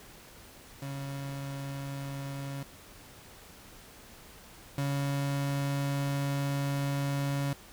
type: tone pair in turn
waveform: 35% pulse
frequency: 138.59 / 140.2 Hz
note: C#3 / C#3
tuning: 0 / +20 cents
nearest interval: unison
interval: 20 cents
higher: second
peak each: -34 / -27 dBFS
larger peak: second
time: 0.82-2.63 / 4.78-7.53 s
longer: second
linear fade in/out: 2 ms
effects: pink hiss -52 dBFS RMS until 7.72 s